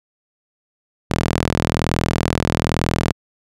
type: tone with high-pass filter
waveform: sawtooth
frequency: 41.11 Hz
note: E1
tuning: 4 cents flat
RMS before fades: -20 dBFS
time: 1.1-3.13 s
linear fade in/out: 10 ms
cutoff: 110 Hz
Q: 0.74
effects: low-pass 10000 Hz 12 dB/octave